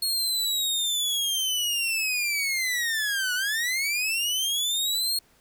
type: linear two-way sweep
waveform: sawtooth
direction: down then up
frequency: 4313 to 1450 to 4313 Hz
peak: -21 dBFS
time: 0.02-5.19 s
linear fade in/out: 5 ms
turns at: 3.34 s
effects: pink hiss -61 dBFS RMS until 5.4 s